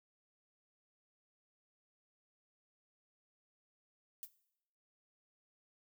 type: noise with exponential decay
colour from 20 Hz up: violet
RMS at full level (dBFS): -41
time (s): 4.23-4.31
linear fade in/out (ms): 0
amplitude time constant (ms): 16
effects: noise-tail reverb RT60 0.8 s tail -18 dB re dry